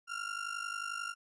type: ring-modulated tone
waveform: 35% pulse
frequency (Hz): 1389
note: F6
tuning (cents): -10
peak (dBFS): -32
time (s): 0.07-1.15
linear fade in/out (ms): 50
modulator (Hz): 25.6
effects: resampled to 22050 Hz